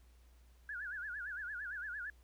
sine tone with vibrato, 1568 Hz, G6, in tune, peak -40 dBFS, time 0.69-2.1 s, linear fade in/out 2 ms, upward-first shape sine, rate 8.8 Hz, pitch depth 180 cents each way, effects added 60 Hz sine -60 dBFS peak until 2.23 s + pink hiss -72 dBFS RMS until 2.23 s

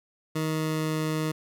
20% pulse tone with pitch glide, 157.3 to 156.39 Hz, D#3 to D#3, +19 to +9 cents, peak -21 dBFS, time 0.35-1.32 s, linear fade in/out 10 ms, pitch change -10 cents, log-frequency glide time 0.47-0.98 s, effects none

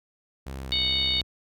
sawtooth tone with vibrato, 65.41 Hz, C2, in tune, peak -30 dBFS, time 0.46-1.23 s, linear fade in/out 10 ms, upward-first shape square, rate 2.4 Hz, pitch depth 35 cents each way
harmonic tone, 740 Hz, F#5, in tune, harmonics 3 / 4 / 5 / 6, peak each -34 / -31 / -24 / -30 dBFS, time 0.72-1.21 s, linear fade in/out 0 ms
effects none

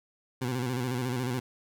20% pulse tone with vibrato, 125.4 Hz, B2, 27 cents sharp, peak -24 dBFS, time 0.41-1.4 s, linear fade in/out 10 ms, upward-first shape square, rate 14 Hz, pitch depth 64 cents each way, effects none

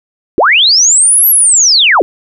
sine linear two-way sweep, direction up then down, 277.2 to 11860 to 283.8 Hz, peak -4 dBFS, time 0.38-2.02 s, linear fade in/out 0 ms, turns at 1.28 s, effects none

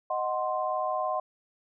sine chord, C diminished, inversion first, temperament equal, 622.3 / 740 / 1046.5 Hz, Eb5 / Gb5 / C6, 0 / 0 / 0 cents, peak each -31 dBFS, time 0.1-1.2 s, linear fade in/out 5 ms, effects none

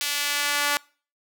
sawtooth tone with high-pass filter sweep, 289.3 Hz, D4, 26 cents flat, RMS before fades -25 dBFS, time 0.01-0.77 s, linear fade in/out 0 ms, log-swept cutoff 3000 to 1200 Hz, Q 0.91, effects noise-tail reverb RT60 0.4 s tail -24 dB re dry

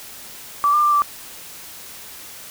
sine tone with pitch steps, 1158 / 1196 / 1184 / 1167 Hz, D6 / D6 / D6 / D6, -25 / +31 / +14 / -11 cents, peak -13 dBFS, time 0.64-1.02 s, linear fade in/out 0 ms, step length 95 ms, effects white hiss -38 dBFS RMS until 2.5 s

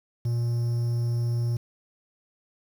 triangle tone, 118.5 Hz, A#2, 29 cents sharp, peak -21 dBFS, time 0.25-1.57 s, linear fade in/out 5 ms, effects 8-bit

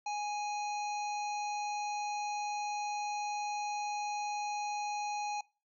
harmonic tone, 830.6 Hz, G#5, in tune, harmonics 1 / 3 / 5 / 7 / 8, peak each -34 / -44 / -48 / -51 / -52 dBFS, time 0.06-5.41 s, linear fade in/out 5 ms, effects noise-tail reverb RT60 0.3 s tail -21 dB re dry

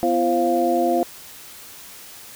sine tone cluster, 249.8 / 340.5 / 528 / 696 Hz, B3 / F4 / C5 / F5, +20 / -44 / +16 / -6 cents, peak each -25 / -21 / -24 / -20 dBFS, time 0.03-1.03 s, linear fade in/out 0 ms, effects white hiss -41 dBFS RMS until 2.35 s

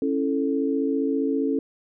sine chord, A major, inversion first, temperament just, 275 / 330 / 440 Hz, C#4 / E4 / A4, -14 / +2 / 0 cents, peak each -23 / -29 / -26 dBFS, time 0.02-1.59 s, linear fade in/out 2 ms, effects none

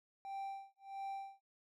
triangle tone with tremolo, 784 Hz, G5, in tune, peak -38 dBFS, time 0.25-1.42 s, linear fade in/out 0 ms, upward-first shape sine, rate 1.5 Hz, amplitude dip 100%, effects none

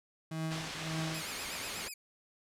35% pulse tone with tremolo, 160 Hz, D#3, 49 cents sharp, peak -31 dBFS, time 0.31-1.22 s, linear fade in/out 5 ms, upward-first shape triangle, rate 1.8 Hz, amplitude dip 100%
white low-pass noise, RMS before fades -42 dBFS, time 0.5-1.89 s, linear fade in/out 20 ms, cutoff 4300 Hz, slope 12 dB/octave
5% pulse tone with vibrato, 2333 Hz, D7, 12 cents flat, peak -32 dBFS, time 1.14-1.94 s, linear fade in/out 5 ms, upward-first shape sine, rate 8.2 Hz, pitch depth 160 cents each way
effects low-pass 12000 Hz 12 dB/octave

